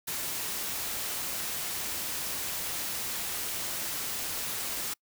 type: noise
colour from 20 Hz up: white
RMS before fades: -34 dBFS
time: 0.07-4.94 s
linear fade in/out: 10 ms
effects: noise-tail reverb RT60 0.1 s tail -26 dB re dry